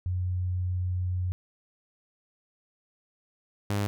sine / sawtooth tone pair in turn, 90.7 / 101.81 Hz, F#2 / G#2, -34 / -34 cents, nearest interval major second, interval 200 cents, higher second, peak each -26 / -22 dBFS, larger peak second, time 0.06-1.32 / 3.7-3.87 s, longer first, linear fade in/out 0 ms, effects none

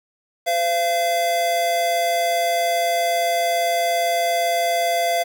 square tone pair together, 512 / 684.4 Hz, C5 / F5, -38 / -35 cents, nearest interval perfect fourth, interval 503 cents, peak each -28 / -19 dBFS, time 0.46-5.24 s, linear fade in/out 20 ms, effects 8-bit

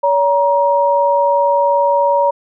sine tone pair together, 568 / 945.2 Hz, C#5 / A#5, +42 / +24 cents, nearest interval major sixth, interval 882 cents, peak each -13 dBFS, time 0.03-2.31 s, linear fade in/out 10 ms, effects none

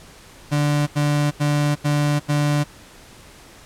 35% pulse tone bursts, 146.83 Hz, D3, in tune, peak -15 dBFS, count 5, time 0.51-2.642 s, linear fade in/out 20 ms, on 360 ms, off 83 ms, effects pink hiss -45 dBFS RMS until 3.65 s + low-pass 11000 Hz 12 dB/octave

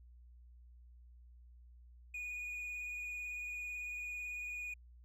triangle tone with vibrato, 2458 Hz, D#7, 22 cents flat, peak -39 dBFS, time 2.14-4.74 s, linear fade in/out 5 ms, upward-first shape sine, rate 18 Hz, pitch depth 14 cents each way, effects added 60 Hz sine -56 dBFS peak until 5.04 s

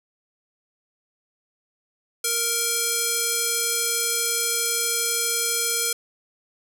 square tone with band-pass filter, 466.2 Hz, A#4, in tune, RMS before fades -24 dBFS, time 2.24-5.93 s, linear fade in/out 5 ms, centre 9500 Hz, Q 1, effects none

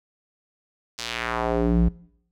square tone with band-pass filter sweep, 58.27 Hz, A#1, in tune, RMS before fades -23 dBFS, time 0.98-1.89 s, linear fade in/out 10 ms, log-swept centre 5400 to 120 Hz, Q 1.5, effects noise-tail reverb RT60 0.7 s tail -22 dB re dry

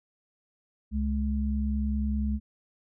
sine tone pair together, 67.3 / 211.8 Hz, C2 / G#3, +49 / +34 cents, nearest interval octave + minor sixth, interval 1985 cents, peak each -27 / -29 dBFS, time 0.91-2.4 s, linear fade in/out 50 ms, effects none

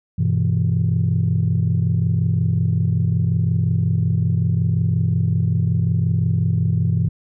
sine chord, E minor, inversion first, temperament equal with one note detuned, 98 / 123.47 / 164.24 Hz, G2 / B2 / E3, 0 / 0 / -6 cents, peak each -19 dBFS, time 0.18-7.09 s, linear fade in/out 10 ms, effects tanh soft clip ceiling -9 dBFS

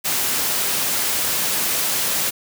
white high-pass noise, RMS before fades -21 dBFS, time 0.04-2.31 s, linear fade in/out 20 ms, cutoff 100 Hz, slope 12 dB/octave, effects none

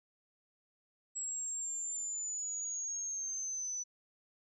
sine linear sweep, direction down, 7720 to 5960 Hz, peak -36 dBFS, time 1.15-3.84 s, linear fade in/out 20 ms, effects none

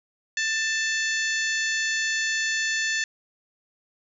harmonic tone with a mistuned harmonic, 880 Hz, A5, in tune, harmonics 2 / 3 / 4 / 5 / 6 / 7 / 8, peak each -25 / -32 / -34 / -34 / -39 / -34 / -36 dBFS, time 0.37-3.04 s, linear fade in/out 2 ms, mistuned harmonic 2, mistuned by +16 cents, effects none

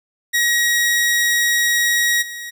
sawtooth tone with level steps, 1899 Hz, A#6, 32 cents sharp, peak -11 / -25 dBFS, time 0.33-2.51 s, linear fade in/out 20 ms, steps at 2.21 s, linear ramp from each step 20 ms, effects none

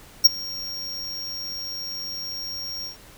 square tone with ADSR envelope, 5570 Hz, F8, 5 cents flat, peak -6 dBFS, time 0.24-2.97 s, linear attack 17 ms, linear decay 18 ms, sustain -24 dB, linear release 120 ms, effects pink hiss -48 dBFS RMS until 3.17 s

